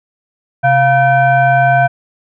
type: tone with frequency modulation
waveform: sine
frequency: 698.5 Hz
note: F5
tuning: in tune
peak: -7 dBFS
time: 0.63-1.88 s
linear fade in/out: 20 ms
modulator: 831 Hz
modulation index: 0.93
effects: none